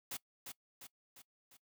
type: noise with echo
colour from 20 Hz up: white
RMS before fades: -42 dBFS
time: 0.11-0.17 s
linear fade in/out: 5 ms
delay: 350 ms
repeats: 4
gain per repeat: -5 dB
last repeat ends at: 1.57 s
effects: noise-tail reverb RT60 0.1 s tail -21 dB re dry